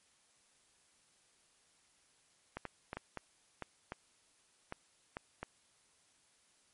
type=clicks; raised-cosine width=0.5 ms; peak=-25 dBFS; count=10; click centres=2.57 / 2.653 / 2.931 / 2.97 / 3.173 / 3.623 / 3.921 / 4.724 / 5.169 / 5.43 s; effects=white hiss -70 dBFS RMS until 6.73 s + MP3 48 kbps